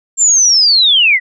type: linear sweep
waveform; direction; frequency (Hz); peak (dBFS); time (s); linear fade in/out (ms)
sine; down; 7420 to 1900; -6; 0.17-1.2; 50
effects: none

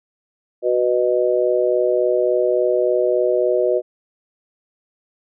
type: chord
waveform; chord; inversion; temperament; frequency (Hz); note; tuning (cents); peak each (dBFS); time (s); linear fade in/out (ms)
sine; B major; second; just; 370.4 / 493.9 / 617.4; F#4 / B4 / D#5; +2 / 0 / -14; -19; 0.62-3.82; 50
effects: none

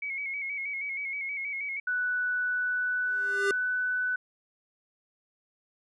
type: tone with vibrato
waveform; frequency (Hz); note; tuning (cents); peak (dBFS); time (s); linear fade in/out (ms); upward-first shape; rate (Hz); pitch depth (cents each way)
sine; 2219; C#7; +1; -31; 0.02-1.8; 5; square; 6.3; 44
type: tone with pitch glide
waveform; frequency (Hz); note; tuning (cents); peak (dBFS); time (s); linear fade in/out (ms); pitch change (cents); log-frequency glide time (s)
sine; 1484 to 1496.9; F#6 to F#6; +5 to +20; -26; 1.87-4.16; 5; +15; 2.39-3.77
type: tone with exponential growth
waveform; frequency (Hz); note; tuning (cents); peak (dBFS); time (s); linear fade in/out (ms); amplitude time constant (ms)
square; 398.4; G4; +28; -24; 3.05-3.51; 2; 100
effects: resampled to 24000 Hz

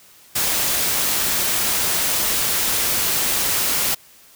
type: noise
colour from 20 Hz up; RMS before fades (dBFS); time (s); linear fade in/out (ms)
white; -20; 0.35-3.95; 10
effects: white hiss -49 dBFS RMS until 4.35 s

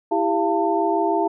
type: tone cluster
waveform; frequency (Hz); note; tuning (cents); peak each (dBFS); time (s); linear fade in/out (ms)
sine; 330.7 / 397 / 688 / 894; E4 / G4 / F5 / A5; +6 / +22 / -26 / +27; -23; 0.11-1.28; 10
effects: none

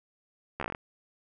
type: slowing click train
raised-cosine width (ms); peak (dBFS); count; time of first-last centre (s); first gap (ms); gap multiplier
0.5; -18; 9; 0.6-0.749; 13; 1.1
effects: none

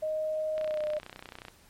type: tone with pitch glide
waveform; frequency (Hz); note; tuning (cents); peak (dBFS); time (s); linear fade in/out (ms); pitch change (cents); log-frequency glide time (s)
sine; 622.3 to 607; D#5 to D#5; 0 to -43; -28; 0.02-0.99; 10; -43; 0.61-0.84
type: click train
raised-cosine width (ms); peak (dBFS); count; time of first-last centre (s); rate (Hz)
0.3; -26; 29; 0.58-1.483; 31
effects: pink hiss -59 dBFS RMS until 1.69 s + MP3 64 kbps

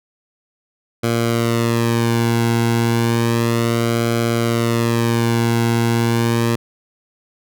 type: tone with flanger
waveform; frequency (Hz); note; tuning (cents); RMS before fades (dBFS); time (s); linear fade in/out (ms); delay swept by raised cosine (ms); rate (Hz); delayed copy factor
sawtooth; 116.54; A#2; 0; -17; 1.03-6.56; 10; 1.1 to 1.66; 0.32; -0.8
effects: none

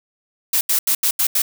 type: noise bursts at uneven times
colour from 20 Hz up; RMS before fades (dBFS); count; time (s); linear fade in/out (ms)
blue; -17; 6; 0.53-0.61 / 0.69-0.79 / 0.87-0.95 / 1.03-1.11 / 1.19-1.27 / 1.35-1.42; 5
effects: none

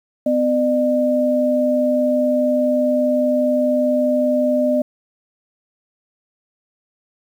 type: tone pair together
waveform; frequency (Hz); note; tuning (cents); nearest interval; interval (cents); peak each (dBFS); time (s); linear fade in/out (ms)
sine; 253.1 / 602; B3 / D5; +43 / +43; octave + minor third; 1500; -18 / -16; 0.26-4.82; 5
effects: 8-bit

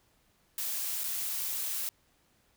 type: noise with dropouts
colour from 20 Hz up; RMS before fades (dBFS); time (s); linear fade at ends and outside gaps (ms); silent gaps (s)
blue; -34; 0.58-1.89; 1; 1.036-1.04
effects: pink hiss -69 dBFS RMS until 2.56 s

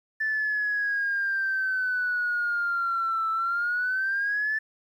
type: exponential two-way sweep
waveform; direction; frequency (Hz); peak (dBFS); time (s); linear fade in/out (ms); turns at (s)
sine; down then up; 1760 to 1318.5 to 1760; -23; 0.2-4.59; 10; 3.31
effects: tanh soft clip ceiling -19 dBFS + 10-bit

